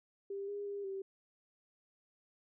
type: tone with pitch steps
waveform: sine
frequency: 396.5 / 406.9 / 403 / 387.9 Hz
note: G4 / G#4 / G4 / G4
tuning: +20 / -35 / +48 / -18 cents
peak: -38 dBFS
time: 0.3-1.02 s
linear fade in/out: 5 ms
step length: 180 ms
effects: none